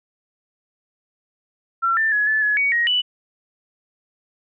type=tone with pitch steps; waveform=sine; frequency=1356 / 1780 / 1686 / 1740 / 1695 / 2249 / 1884 / 2967 Hz; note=E6 / A6 / G#6 / A6 / G#6 / C#7 / A#6 / F#7; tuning=+49 / +20 / +26 / -20 / +35 / +24 / +18 / +4 cents; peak=-16 dBFS; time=1.82-3.02 s; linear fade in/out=20 ms; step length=150 ms; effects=none